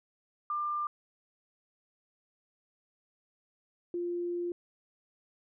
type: tone pair in turn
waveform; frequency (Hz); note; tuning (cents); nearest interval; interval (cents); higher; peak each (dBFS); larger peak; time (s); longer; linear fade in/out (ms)
sine; 1194 / 348.9; D6 / F4; +28 / -2; octave + major sixth; 2130; first; -30 / -31; first; 0.5-0.87 / 3.94-4.52; second; 2
effects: none